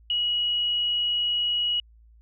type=tone; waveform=sine; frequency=2910 Hz; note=F#7; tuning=29 cents flat; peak=-22 dBFS; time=0.1-1.8 s; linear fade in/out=2 ms; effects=added 56 Hz sine -51 dBFS peak until 2.21 s